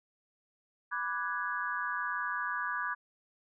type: chord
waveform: sine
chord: G# half-diminished seventh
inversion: first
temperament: equal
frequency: 987.8 / 1174.7 / 1480 / 1661.2 Hz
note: B5 / D6 / F#6 / G#6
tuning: 0 / 0 / 0 / 0 cents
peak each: -39 / -37 / -38 / -36 dBFS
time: 0.91-2.95 s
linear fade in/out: 20 ms
effects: none